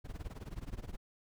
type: noise with tremolo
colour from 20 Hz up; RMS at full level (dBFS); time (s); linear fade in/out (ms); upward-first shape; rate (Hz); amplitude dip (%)
brown; -40; 0.04-0.97; 20; sine; 19; 90
effects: none

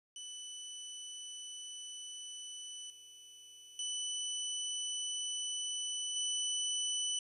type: tone with level steps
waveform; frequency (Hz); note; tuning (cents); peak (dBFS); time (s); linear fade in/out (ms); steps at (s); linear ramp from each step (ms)
20% pulse; 2986; F#7; +15; -39 / -48 / -31 / -28; 0.16-7.19; 2; 2.9 / 3.79 / 6.16; 2
effects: resampled to 24000 Hz + 11-bit

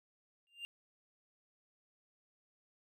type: tone with exponential growth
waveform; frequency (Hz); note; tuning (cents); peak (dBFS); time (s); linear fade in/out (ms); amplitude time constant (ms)
triangle; 2794; F7; 0; -37; 0.47-0.65; 0; 37
effects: none

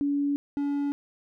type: tone pair in turn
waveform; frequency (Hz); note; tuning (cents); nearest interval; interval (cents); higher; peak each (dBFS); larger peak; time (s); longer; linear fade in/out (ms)
sine / triangle; 284.9 / 284.9; C#4 / C#4; +48 / +48; unison; 0; neither; -23; neither; 0.01-0.36 / 0.57-0.92; neither; 0
effects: none

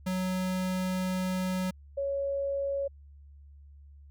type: tone pair in turn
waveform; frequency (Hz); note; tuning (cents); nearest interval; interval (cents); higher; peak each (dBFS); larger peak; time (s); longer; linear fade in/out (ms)
square / sine; 185.1 / 555.6; F#3 / C#5; +1 / +4; octave + perfect fifth; 1903; second; -29 / -28; second; 0.06-1.71 / 1.97-2.88; first; 10
effects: added 71 Hz sine -49 dBFS peak until 4.1 s

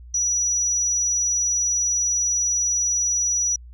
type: tone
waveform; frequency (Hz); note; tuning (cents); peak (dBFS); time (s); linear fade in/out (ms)
sine; 5860; F#8; -18; -18; 0.14-3.56; 5
effects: tanh soft clip ceiling -14 dBFS + added 60 Hz sine -39 dBFS peak until 3.73 s

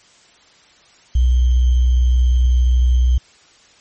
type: tone with sample-and-hold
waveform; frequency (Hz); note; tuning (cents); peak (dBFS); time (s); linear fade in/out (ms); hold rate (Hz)
sine; 61.74; B1; 0; -10; 1.15-3.18; 5; 3150
effects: white hiss -50 dBFS RMS until 3.8 s + MP3 32 kbps

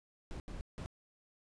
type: noise bursts at uneven times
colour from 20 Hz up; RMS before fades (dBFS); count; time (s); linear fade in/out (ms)
brown; -43; 3; 0.31-0.4 / 0.48-0.61 / 0.78-0.86; 0
effects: resampled to 22050 Hz

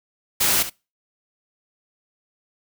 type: noise with echo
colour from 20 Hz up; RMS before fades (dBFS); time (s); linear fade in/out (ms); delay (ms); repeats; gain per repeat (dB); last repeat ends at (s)
white; -19; 0.4-0.63; 10; 69; 1; -12; 0.699
effects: noise-tail reverb RT60 0.3 s tail -25 dB re dry

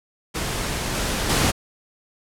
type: noise with level steps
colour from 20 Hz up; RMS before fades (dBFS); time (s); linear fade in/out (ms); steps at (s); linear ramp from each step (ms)
pink; -26 / -24 / -19; 0.34-1.52; 20; 0.94 / 1.29; 10
effects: low-pass 11000 Hz 12 dB/octave

